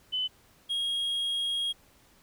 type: tone pair in turn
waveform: sine / triangle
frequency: 3019 / 3274 Hz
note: F#7 / G#7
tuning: +34 / -25 cents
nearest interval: minor second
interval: 141 cents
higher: second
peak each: -27 / -26 dBFS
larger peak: second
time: 0.12-0.28 / 0.69-1.73 s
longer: second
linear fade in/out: 20 ms
effects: pink hiss -61 dBFS RMS until 2.22 s